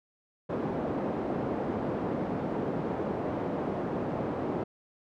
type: band-pass noise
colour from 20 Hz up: pink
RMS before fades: -32 dBFS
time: 0.49-4.64 s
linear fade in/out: 10 ms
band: 200 to 650 Hz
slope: 12 dB/octave
effects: none